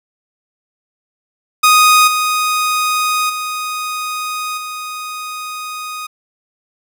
sawtooth tone with level steps, 1244.5 Hz, D#6, in tune, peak -3 / -10 / -16 / -20 dBFS, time 1.63-6.07 s, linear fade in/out 10 ms, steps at 2.07 / 3.29 / 4.57 s, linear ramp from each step 10 ms, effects none

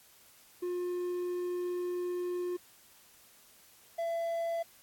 triangle tone pair in turn, 356.3 / 671 Hz, F4 / E5, +35 / +31 cents, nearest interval major seventh, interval 1096 cents, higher second, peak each -30 / -29 dBFS, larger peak second, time 0.62-2.57 / 3.98-4.63 s, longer first, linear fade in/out 10 ms, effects white hiss -60 dBFS RMS until 4.82 s + AAC 64 kbps

